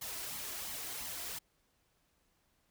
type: noise with flanger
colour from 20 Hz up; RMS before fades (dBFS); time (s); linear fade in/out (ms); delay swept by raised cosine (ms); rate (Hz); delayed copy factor
white; -42; 0.01-1.39; 10; 0.94 to 3.04; 2.9; +0.55
effects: pink hiss -75 dBFS RMS until 2.7 s